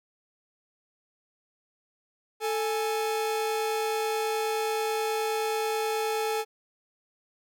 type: tone pair together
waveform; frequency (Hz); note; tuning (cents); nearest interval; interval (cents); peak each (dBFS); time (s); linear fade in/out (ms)
45% pulse; 440 / 830.6; A4 / G#5; 0 / 0; major seventh; 1100; -28 / -31; 2.4-6.45; 50
effects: none